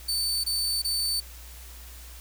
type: tone bursts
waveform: sawtooth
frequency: 4535 Hz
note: C#8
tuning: 39 cents sharp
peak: -22 dBFS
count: 3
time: 0.08-1.204 s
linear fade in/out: 10 ms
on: 360 ms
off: 22 ms
effects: added 60 Hz sine -43 dBFS peak until 2.2 s + white hiss -48 dBFS RMS until 2.2 s